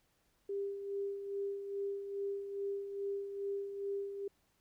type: tone with tremolo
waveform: sine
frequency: 398.5 Hz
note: G4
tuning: 28 cents sharp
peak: -34 dBFS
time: 0.49-4.28 s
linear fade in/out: 5 ms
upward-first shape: sine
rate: 2.4 Hz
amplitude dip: 55%
effects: pink hiss -75 dBFS RMS until 4.6 s